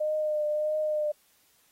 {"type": "tone with vibrato", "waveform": "sine", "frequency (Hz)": 608, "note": "D#5", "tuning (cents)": -40, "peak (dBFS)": -25, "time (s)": [0, 1.12], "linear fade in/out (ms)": 10, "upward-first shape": "triangle", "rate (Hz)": 1.6, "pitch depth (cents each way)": 27, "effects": ["white hiss -65 dBFS RMS until 1.71 s", "AAC 48 kbps"]}